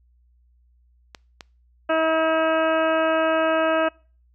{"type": "clicks", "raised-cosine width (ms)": 0.2, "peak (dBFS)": -19, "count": 2, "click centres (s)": [1.148, 1.408]}
{"type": "harmonic tone", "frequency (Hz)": 320.6, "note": "E4", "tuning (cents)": -48, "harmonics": [1, 2, 3, 4, 5, 6, 7, 8, 9], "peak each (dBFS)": [-26, -20, -30, -26, -28, -40, -41, -34, -37], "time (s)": [1.89, 3.89], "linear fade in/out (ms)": 10}
{"effects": ["noise-tail reverb RT60 0.4 s tail -25 dB re dry", "added 60 Hz sine -56 dBFS peak until 4.34 s"]}